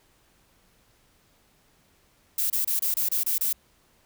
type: noise bursts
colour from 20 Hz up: violet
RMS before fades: -25 dBFS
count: 8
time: 2.38-3.529 s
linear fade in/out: 5 ms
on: 120 ms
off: 27 ms
effects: pink hiss -63 dBFS RMS until 4.05 s